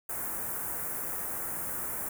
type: band-stop noise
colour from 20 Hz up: white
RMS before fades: -35 dBFS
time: 0.09-2.09 s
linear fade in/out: 5 ms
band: 1700 to 9000 Hz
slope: 24 dB/octave
effects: none